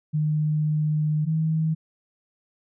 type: tone pair in turn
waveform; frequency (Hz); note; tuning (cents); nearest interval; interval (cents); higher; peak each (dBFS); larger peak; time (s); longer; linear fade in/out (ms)
sine; 152.6 / 158.8; D#3 / D#3; -33 / +36; minor second; 69; second; -20; neither; 0.13-1.26 / 1.26-1.75; first; 20
effects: none